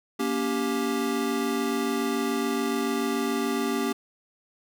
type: chord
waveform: square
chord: G diminished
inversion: first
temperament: just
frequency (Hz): 235.2 / 282.2 / 392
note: Bb3 / Db4 / G4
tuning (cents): +16 / +31 / 0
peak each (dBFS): -30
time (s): 0.19-3.93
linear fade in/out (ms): 10
effects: none